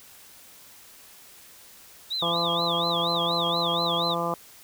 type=tone with vibrato; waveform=sine; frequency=3642 Hz; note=A#7; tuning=41 cents flat; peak=-26 dBFS; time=2.1-4.15 s; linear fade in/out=20 ms; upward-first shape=sine; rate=4.2 Hz; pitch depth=200 cents each way
type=harmonic tone; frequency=170 Hz; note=F3; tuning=46 cents flat; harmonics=1 / 2 / 3 / 4 / 5 / 6 / 7; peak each=-33 / -35 / -31 / -32 / -34 / -32 / -31 dBFS; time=2.22-4.34 s; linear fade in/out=2 ms
effects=white hiss -50 dBFS RMS until 4.63 s